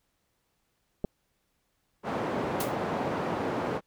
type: clicks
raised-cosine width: 2 ms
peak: -18 dBFS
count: 2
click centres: 1.043 / 1.048 s
type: band-pass noise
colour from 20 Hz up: white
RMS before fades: -31 dBFS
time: 2.03-3.81 s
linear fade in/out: 50 ms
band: 130 to 740 Hz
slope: 12 dB/octave
type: noise with exponential decay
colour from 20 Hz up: white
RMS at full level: -30 dBFS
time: 2.6-2.76 s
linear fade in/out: 5 ms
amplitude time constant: 34 ms
effects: pink hiss -75 dBFS RMS until 3.86 s